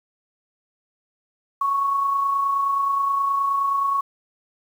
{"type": "tone with amplitude modulation", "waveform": "sine", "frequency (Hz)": 1108.7, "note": "C#6", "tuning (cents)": 0, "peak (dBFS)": -17, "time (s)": [1.61, 4.01], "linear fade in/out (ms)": 5, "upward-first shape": "sine", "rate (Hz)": 29.5, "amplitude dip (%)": 35, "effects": ["8-bit"]}